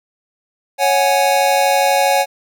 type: chord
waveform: square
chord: C# suspended fourth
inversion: none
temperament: just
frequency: 554.4 / 739.2 / 831.5 Hz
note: C#5 / F#5 / G#5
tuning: 0 / -2 / +2 cents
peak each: -17 dBFS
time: 0.78-2.26 s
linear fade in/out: 50 ms
effects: none